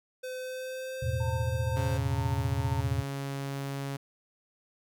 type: tone with pitch glide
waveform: square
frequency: 511 to 522.3 Hz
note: C5 to C5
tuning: -41 to -3 cents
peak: -36 dBFS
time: 0.23-1.98 s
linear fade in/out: 10 ms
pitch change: +38 cents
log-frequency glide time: 0.39-1.01 s
type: chord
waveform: sine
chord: E suspended fourth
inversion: none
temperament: equal with one note detuned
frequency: 82.41 / 108.24 / 123.47 Hz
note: E2 / A2 / B2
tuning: 0 / -28 / 0 cents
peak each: -32 dBFS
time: 1.02-3.03 s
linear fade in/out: 10 ms
type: tone with tremolo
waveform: sine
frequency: 905 Hz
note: A5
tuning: 48 cents sharp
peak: -37 dBFS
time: 1.2-2.81 s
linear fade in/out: 5 ms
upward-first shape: sine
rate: 2.1 Hz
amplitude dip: 70%
type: tone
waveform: sawtooth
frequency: 138.4 Hz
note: C#3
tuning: 2 cents flat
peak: -29 dBFS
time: 1.76-3.97 s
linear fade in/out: 10 ms
effects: none